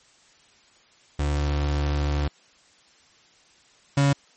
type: tone pair in turn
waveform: 35% pulse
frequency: 72.8 / 140.4 Hz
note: D2 / C#3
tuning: -15 / +22 cents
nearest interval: major seventh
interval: 1137 cents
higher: second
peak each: -20 / -15 dBFS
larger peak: second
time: 1.19-2.28 / 3.97-4.13 s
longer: first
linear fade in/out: 5 ms
effects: white hiss -57 dBFS RMS until 4.36 s + MP3 32 kbps